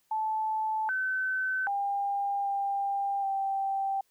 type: tone with pitch steps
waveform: sine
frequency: 872 / 1525 / 801 / 796 / 782 Hz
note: A5 / G6 / G5 / G5 / G5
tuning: -16 / -48 / +37 / +26 / -4 cents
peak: -27 dBFS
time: 0.11-4.01 s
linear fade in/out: 5 ms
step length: 780 ms
effects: white hiss -71 dBFS RMS until 4.1 s